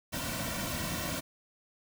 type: noise with comb filter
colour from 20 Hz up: pink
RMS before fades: -35 dBFS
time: 0.12-1.21 s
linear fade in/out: 20 ms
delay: 2.4 ms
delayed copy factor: -0.9
effects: none